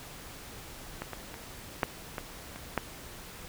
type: clicks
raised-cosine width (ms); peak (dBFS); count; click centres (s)
0.5; -20 / -21 / -26 / -10 / -19 / -27 / -12; 7; 1.02 / 1.133 / 1.342 / 1.832 / 2.182 / 2.56 / 2.777
effects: pink hiss -46 dBFS RMS until 3.48 s